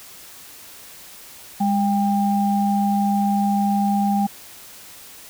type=tone pair together; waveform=sine; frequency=203.4 / 796.4 Hz; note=G#3 / G5; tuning=-36 / +27 cents; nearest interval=2 octaves; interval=2363 cents; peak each=-18 / -21 dBFS; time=1.6-4.27 s; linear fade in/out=10 ms; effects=white hiss -42 dBFS RMS until 5.29 s